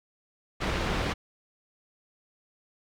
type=low-pass noise; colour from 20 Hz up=pink; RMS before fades=-29 dBFS; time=0.6-1.14 s; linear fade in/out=20 ms; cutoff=3400 Hz; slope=12 dB/octave; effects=none